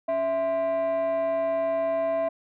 sine tone with frequency modulation, 659.3 Hz, E5, in tune, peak -20 dBFS, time 0.08-2.29 s, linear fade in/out 10 ms, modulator 382 Hz, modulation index 0.39, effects tanh soft clip ceiling -22 dBFS

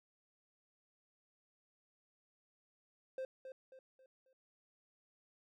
triangle tone with echo, 523.3 Hz, C5, in tune, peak -37 dBFS, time 3.18-3.25 s, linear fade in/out 2 ms, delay 270 ms, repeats 4, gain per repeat -8 dB, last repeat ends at 4.33 s, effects none

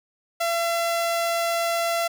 sawtooth tone, 677 Hz, E5, 46 cents sharp, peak -18 dBFS, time 0.4-2.08 s, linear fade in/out 10 ms, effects none

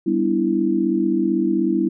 sine chord, E minor seventh, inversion first, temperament equal, 196 / 246.9 / 293.7 / 329.6 Hz, G3 / B3 / D4 / E4, 0 / 0 / 0 / 0 cents, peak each -23 / -24 / -24 / -19 dBFS, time 0.06-1.89 s, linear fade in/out 10 ms, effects none

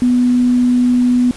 sine tone, 246.9 Hz, B3, in tune, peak -9 dBFS, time 0.02-1.31 s, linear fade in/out 0 ms, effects pink hiss -35 dBFS RMS until 1.36 s + resampled to 24000 Hz

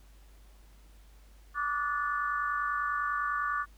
sine tone cluster, 1157 / 1207 / 1459 / 1748 Hz, D6 / D6 / F#6 / A6, -26 / +47 / -25 / -12 cents, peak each -31 / -38 / -34 / -38 dBFS, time 1.54-3.66 s, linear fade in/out 50 ms, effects added 50 Hz sine -53 dBFS peak until 3.77 s + pink hiss -64 dBFS RMS until 3.77 s

